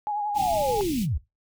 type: tone with vibrato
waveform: sine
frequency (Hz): 830.6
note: G#5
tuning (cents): 0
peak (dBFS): -25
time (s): 0.07-0.81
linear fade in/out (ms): 0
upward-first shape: triangle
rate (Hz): 11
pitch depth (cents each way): 43
type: band-stop noise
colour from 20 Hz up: pink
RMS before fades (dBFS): -35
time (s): 0.34-1.07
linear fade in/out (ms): 50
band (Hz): 330 to 2300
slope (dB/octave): 48
type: linear sweep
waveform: sine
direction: down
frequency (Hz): 837 to 50.3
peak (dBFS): -23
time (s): 0.35-1.18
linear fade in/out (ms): 10
effects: noise-tail reverb RT60 0.2 s tail -17 dB re dry